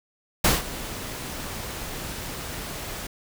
pink noise with ADSR envelope, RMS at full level -17 dBFS, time 0.44-3.07 s, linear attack 8 ms, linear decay 170 ms, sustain -17 dB, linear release 4 ms, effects none

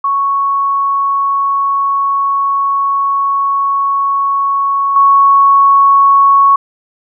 sine tone with level steps, 1108.7 Hz, C#6, in tune, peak -10 / -4 dBFS, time 0.04-6.56 s, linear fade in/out 5 ms, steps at 4.96 s, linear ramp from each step 2 ms, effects none

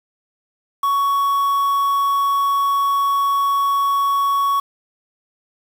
triangle tone with quantisation, 1116 Hz, C#6, 11 cents sharp, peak -13 dBFS, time 0.83-4.6 s, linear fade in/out 5 ms, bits 6, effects none

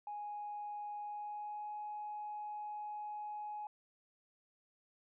sine tone with pitch glide, 830.6 to 839.3 Hz, G#5 to G#5, 0 to +18 cents, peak -40 dBFS, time 0.07-3.67 s, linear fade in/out 2 ms, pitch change +18 cents, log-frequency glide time 1-1.72 s, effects tanh soft clip ceiling -36 dBFS

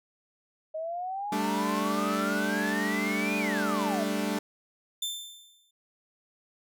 sine exponential two-way sweep, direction up then down, 622.3 to 2489 to 622.3 Hz, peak -31 dBFS, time 0.74-4.04 s, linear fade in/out 10 ms, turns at 3.38 s
sawtooth chord, G suspended second, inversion none, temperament equal, 196 / 220 / 293.7 Hz, G3 / A3 / D4, 0 / 0 / 0 cents, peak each -28 dBFS, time 1.32-4.39 s, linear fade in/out 5 ms
sawtooth tone with exponential decay, 3555 Hz, A7, 17 cents sharp, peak -25 dBFS, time 5.02-5.71 s, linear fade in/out 5 ms, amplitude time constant 150 ms
effects none

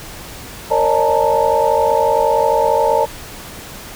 sine tone cluster, 462.1 / 550 / 605 / 866 / 917 Hz, A#4 / C#5 / D#5 / A5 / A#5, -15 / -14 / -49 / -28 / -29 cents, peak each -18 dBFS, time 0.7-3.06 s, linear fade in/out 20 ms, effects pink hiss -33 dBFS RMS until 3.95 s

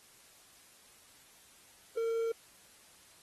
triangle tone with quantisation, 456.4 Hz, A#4, 37 cents flat, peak -28 dBFS, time 1.97-2.32 s, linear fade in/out 5 ms, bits 9, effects white hiss -60 dBFS RMS until 3.22 s + AAC 32 kbps

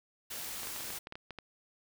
white noise, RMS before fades -41 dBFS, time 0.3-0.99 s, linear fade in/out 10 ms
clicks, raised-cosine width 0.3 ms, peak -27 dBFS, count 10, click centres 0.632 / 0.672 / 0.762 / 0.807 / 0.904 / 1.071 / 1.124 / 1.155 / 1.307 / 1.387 s
effects none

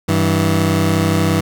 20% pulse tone pair together, 97 / 162.29 Hz, G2 / E3, -18 / -27 cents, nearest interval major sixth, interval 891 cents, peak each -11 dBFS, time 0.08-1.41 s, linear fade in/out 10 ms, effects none

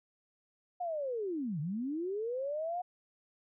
sine linear two-way sweep, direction down then up, 730 to 139.9 to 730 Hz, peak -33 dBFS, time 0.8-2.82 s, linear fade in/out 10 ms, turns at 1.6 s, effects none

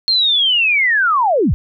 sine linear sweep, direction down, 4259 to 38.89 Hz, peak -11 dBFS, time 0.08-1.54 s, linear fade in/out 0 ms, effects none

